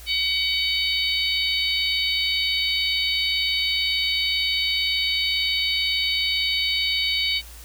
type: harmonic tone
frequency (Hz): 753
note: F#5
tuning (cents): +30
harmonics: 3 / 4 / 5 / 6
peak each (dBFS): -26 / -26 / -26 / -26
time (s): 0.06-7.42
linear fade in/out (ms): 50
effects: added 58 Hz sine -41 dBFS peak until 7.64 s + white hiss -45 dBFS RMS until 7.64 s